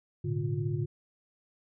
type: tone cluster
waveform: sine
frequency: 108.2 / 122.2 / 145.8 / 354.1 Hz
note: A2 / B2 / D3 / F4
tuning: -29 / -18 / -12 / +24 cents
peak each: -33 / -35 / -32 / -38 dBFS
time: 0.24-0.86 s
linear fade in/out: 10 ms
effects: none